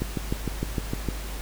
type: click train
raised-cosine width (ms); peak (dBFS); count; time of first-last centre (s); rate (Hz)
3; -13; 8; 0.02-1.087; 6.56
effects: added 50 Hz sine -32 dBFS peak until 1.41 s + pink hiss -39 dBFS RMS until 1.41 s